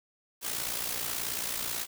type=noise with amplitude modulation; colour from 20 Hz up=white; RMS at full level=-31 dBFS; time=0.41-1.87 s; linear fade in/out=50 ms; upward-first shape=sine; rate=58.5 Hz; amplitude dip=60%; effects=none